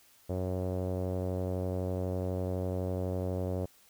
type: tone with low-pass filter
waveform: sawtooth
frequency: 92 Hz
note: F#2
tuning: 9 cents flat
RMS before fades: -33 dBFS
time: 0.29-3.66 s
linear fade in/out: 10 ms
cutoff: 560 Hz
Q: 3
effects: white hiss -62 dBFS RMS until 3.89 s